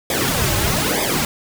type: noise with flanger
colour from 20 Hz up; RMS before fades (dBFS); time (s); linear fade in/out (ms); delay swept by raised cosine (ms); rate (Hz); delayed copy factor
pink; -19; 0.1-1.25; 2; 0.7 to 4.3; 1.1; -0.95
effects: none